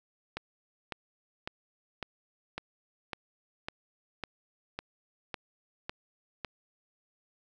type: click train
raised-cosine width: 0.3 ms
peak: -19 dBFS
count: 12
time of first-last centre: 0.37-6.447 s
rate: 1.81 Hz
effects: none